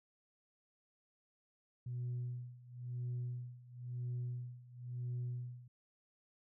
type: tone with tremolo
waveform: sine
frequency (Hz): 122.9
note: B2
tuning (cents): -8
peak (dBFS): -35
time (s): 1.86-5.68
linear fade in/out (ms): 5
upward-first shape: sine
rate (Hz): 0.98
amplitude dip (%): 90
effects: tanh soft clip ceiling -35 dBFS